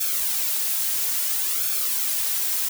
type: noise with flanger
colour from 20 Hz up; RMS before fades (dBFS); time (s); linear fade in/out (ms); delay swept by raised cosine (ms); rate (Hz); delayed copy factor
blue; -24; 0-2.69; 10; 1 to 3.5; 0.59; -0.65
effects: none